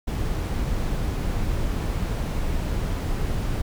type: noise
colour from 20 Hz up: brown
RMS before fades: -25 dBFS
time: 0.07-3.62 s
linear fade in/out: 10 ms
effects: none